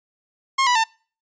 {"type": "tone with pitch steps", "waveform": "sawtooth", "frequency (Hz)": [1073, 983, 897], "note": ["C6", "B5", "A5"], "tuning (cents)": [43, -8, 33], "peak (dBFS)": -12, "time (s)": [0.58, 0.841], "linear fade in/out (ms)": 10, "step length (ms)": 87, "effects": ["noise-tail reverb RT60 0.4 s tail -26 dB re dry", "resampled to 16000 Hz"]}